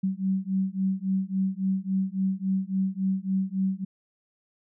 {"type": "beating tone pair", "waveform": "sine", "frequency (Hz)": [189.2, 192.8], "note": ["F#3", "G3"], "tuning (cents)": [39, -28], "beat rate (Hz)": 3.6, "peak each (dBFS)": [-27, -27], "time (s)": [0.03, 3.85], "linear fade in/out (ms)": 10, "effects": []}